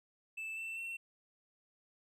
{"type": "tone with pitch steps", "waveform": "triangle", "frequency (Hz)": [2637, 2672, 2708], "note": ["E7", "E7", "E7"], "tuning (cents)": [0, 23, 46], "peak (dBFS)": -38, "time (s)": [0.37, 0.97], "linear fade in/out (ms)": 10, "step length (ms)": 200, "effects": []}